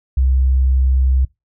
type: tone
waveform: sine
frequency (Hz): 65.2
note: C2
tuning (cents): -5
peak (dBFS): -11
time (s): 0.17-1.25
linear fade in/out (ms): 5
effects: noise-tail reverb RT60 0.2 s tail -23 dB re dry

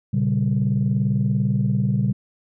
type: chord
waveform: sine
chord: G diminished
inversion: first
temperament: equal with one note detuned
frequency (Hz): 118.24 / 138.59 / 196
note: Bb2 / Db3 / G3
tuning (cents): +25 / 0 / 0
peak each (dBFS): -21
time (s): 0.13-2.13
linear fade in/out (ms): 10
effects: tanh soft clip ceiling -11 dBFS

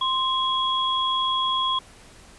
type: tone pair together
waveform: sine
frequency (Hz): 1046.5 / 3322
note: C6 / G#7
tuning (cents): 0 / 0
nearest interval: octave + minor sixth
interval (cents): 2000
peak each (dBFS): -23 / -24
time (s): 0.01-1.79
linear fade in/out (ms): 5
effects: pink hiss -49 dBFS RMS until 2.38 s + resampled to 24000 Hz

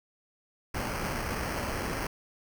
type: noise with sample-and-hold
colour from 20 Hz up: pink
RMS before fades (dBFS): -33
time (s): 0.74-2.07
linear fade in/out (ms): 5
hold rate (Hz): 3675
effects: none

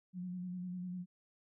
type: tone with vibrato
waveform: sine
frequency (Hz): 180.5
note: F#3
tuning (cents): -43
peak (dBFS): -39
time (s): 0.13-1.06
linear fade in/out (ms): 50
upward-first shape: square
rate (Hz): 10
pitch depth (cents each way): 27
effects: none

